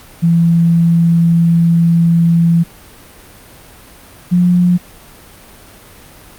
sine tone pair in turn, 168.1 / 177.38 Hz, E3 / F3, +34 / +27 cents, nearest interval minor second, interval 93 cents, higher second, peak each -7 dBFS, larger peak neither, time 0.22-2.64 / 4.31-4.78 s, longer first, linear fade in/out 20 ms, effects pink hiss -39 dBFS RMS until 6.38 s + Opus 48 kbps

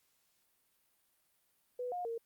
sine tone with pitch steps, 495.1 / 714 / 460.9 Hz, B4 / F5 / A#4, +4 / +38 / -20 cents, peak -36 dBFS, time 1.79-2.18 s, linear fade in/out 5 ms, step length 130 ms, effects white hiss -75 dBFS RMS until 2.25 s + Opus 48 kbps

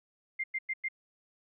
sine tone bursts, 2100 Hz, C7, 6 cents sharp, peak -30 dBFS, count 4, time 0.39-0.886 s, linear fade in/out 10 ms, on 49 ms, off 100 ms, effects none

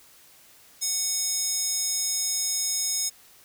square tone with high-pass filter, 740 Hz, F#5, in tune, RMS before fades -27 dBFS, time 0.81-3.1 s, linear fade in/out 20 ms, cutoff 6200 Hz, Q 3.4, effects white hiss -54 dBFS RMS until 3.44 s

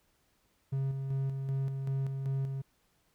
triangle tone with tremolo, 135.4 Hz, C#3, 40 cents flat, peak -27 dBFS, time 0.72-2.62 s, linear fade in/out 10 ms, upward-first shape square, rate 2.6 Hz, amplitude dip 40%, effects pink hiss -72 dBFS RMS until 3.14 s

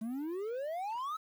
triangle exponential sweep, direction up, 213.2 to 1318.5 Hz, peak -33 dBFS, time 0.01-1.17 s, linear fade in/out 10 ms, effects 10-bit

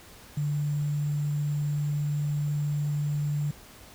sine tone with sample-and-hold, 146.83 Hz, D3, in tune, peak -25 dBFS, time 0.37-3.51 s, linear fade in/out 5 ms, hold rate 7350 Hz, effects pink hiss -50 dBFS RMS until 3.94 s

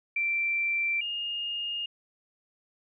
sine tone pair in turn, 2349 / 2838 Hz, D7 / F7, 0 / +27 cents, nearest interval minor third, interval 327 cents, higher second, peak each -25 / -30 dBFS, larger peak first, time 0.16-1.01 / 1.01-1.86 s, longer neither, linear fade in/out 5 ms, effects none

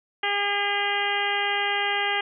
harmonic tone with a mistuned harmonic, 405.4 Hz, G#4, 42 cents flat, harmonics 1 / 2 / 3 / 4 / 5 / 6 / 7 / 8, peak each -33 / -28 / -34 / -30 / -28 / -34 / -31 / -33 dBFS, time 0.23-2.21 s, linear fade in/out 5 ms, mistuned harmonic 8, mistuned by -32 cents, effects none

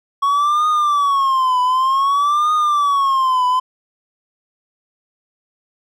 triangle tone with vibrato, 1108.7 Hz, C#6, in tune, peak -11 dBFS, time 0.22-3.6 s, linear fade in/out 10 ms, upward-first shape triangle, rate 0.54 Hz, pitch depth 190 cents each way, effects none

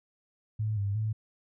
sine tone with pitch steps, 108 / 100.3 / 108.8 Hz, A2 / G2 / A2, -32 / +40 / -19 cents, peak -27 dBFS, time 0.59-1.13 s, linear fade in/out 10 ms, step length 180 ms, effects none

